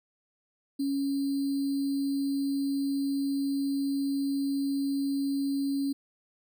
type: tone with sample-and-hold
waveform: sine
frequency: 277.2 Hz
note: C#4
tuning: in tune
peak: -26 dBFS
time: 0.79-5.93 s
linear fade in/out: 10 ms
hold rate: 4410 Hz
effects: none